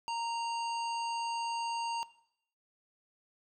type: harmonic tone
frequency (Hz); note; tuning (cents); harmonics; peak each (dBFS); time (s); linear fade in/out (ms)
928; A#5; -8; 1 / 3 / 5 / 7 / 9; -34 / -41 / -45 / -52 / -54; 0.08-2.03; 0
effects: noise-tail reverb RT60 0.7 s tail -17 dB re dry